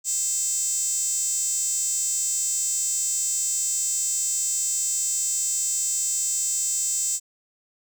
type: tone with high-pass filter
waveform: 5% pulse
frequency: 525 Hz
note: C5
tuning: 6 cents sharp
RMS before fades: -25 dBFS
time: 0.04-7.2 s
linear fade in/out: 50 ms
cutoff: 7700 Hz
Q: 8.4
effects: none